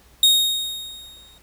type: tone with exponential decay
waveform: 40% pulse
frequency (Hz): 3729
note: A#7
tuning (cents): 0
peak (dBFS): -9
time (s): 0.23-1.38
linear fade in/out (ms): 2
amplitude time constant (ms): 250
effects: added 60 Hz sine -54 dBFS peak until 1.42 s + pink hiss -54 dBFS RMS until 1.42 s